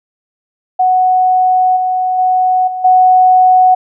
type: tone with level steps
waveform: sine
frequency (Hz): 740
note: F#5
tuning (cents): 0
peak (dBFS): -7 / -11 / -8 / -17 / -4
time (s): 0.79-3.75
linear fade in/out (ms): 10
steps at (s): 1.76 / 2.18 / 2.67 / 2.84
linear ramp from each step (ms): 10
effects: none